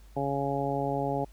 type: harmonic tone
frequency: 139.3 Hz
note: C#3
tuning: 9 cents sharp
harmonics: 1 / 2 / 3 / 4 / 5 / 6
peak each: -34 / -34 / -34 / -34 / -34 / -34 dBFS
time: 0.16-1.25 s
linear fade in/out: 10 ms
effects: added 50 Hz sine -49 dBFS peak until 1.32 s + pink hiss -62 dBFS RMS until 1.32 s